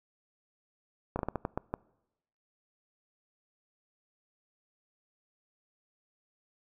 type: slowing click train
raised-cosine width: 1 ms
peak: -17 dBFS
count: 8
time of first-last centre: 1.16-1.74 s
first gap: 31 ms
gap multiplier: 1.32
effects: noise-tail reverb RT60 0.9 s tail -24 dB re dry